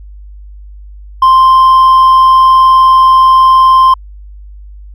sine tone with hard clipping, 1046.5 Hz, C6, in tune, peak -3 dBFS, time 1.22-3.94 s, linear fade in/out 5 ms, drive 2 dB, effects added 50 Hz sine -28 dBFS peak until 4.94 s

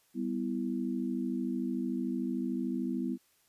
sine chord, E minor, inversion first, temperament equal with one note detuned, 196 / 249.4 / 329.6 Hz, G3 / B3 / E4, 0 / +17 / 0 cents, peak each -36 / -33 / -37 dBFS, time 0.14-3.18 s, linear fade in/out 50 ms, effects white hiss -69 dBFS RMS until 3.48 s + resampled to 32000 Hz

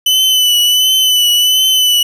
40% pulse tone with vibrato, 3000 Hz, F#7, 23 cents sharp, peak -7 dBFS, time 0.06-2.03 s, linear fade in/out 5 ms, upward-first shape triangle, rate 1.4 Hz, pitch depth 40 cents each way, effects none

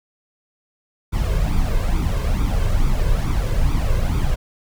brown noise with flanger, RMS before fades -18 dBFS, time 1.12-4.36 s, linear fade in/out 20 ms, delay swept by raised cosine 0.84 to 1.94 ms, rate 2.3 Hz, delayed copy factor +0.65, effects none

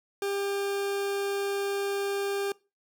40% pulse tone, 398.9 Hz, G4, 30 cents sharp, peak -27 dBFS, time 0.22-2.52 s, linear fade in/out 2 ms, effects noise-tail reverb RT60 0.3 s tail -23 dB re dry

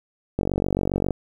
click train, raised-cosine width 2 ms, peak -9 dBFS, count 35, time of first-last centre 0.39-1.107 s, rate 47.4 Hz, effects 8-bit

